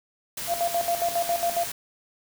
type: noise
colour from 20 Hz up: white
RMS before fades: -33 dBFS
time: 0.37-1.72 s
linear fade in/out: 5 ms
type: tone with tremolo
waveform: sine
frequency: 688 Hz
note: F5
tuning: 26 cents flat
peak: -21 dBFS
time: 0.47-1.67 s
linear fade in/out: 50 ms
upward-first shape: square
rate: 7.3 Hz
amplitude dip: 75%
effects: none